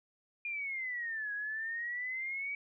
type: exponential two-way sweep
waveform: sine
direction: down then up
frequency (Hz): 2432 to 1653 to 2281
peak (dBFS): -35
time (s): 0.45-2.55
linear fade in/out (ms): 2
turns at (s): 1.33
effects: none